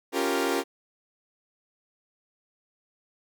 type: chord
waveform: sawtooth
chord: G half-diminished seventh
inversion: second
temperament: equal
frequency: 277.2 / 349.2 / 392 / 466.2 Hz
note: Db4 / F4 / G4 / Bb4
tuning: 0 / 0 / 0 / 0 cents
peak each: -26 dBFS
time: 0.12-0.64 s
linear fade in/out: 50 ms
effects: none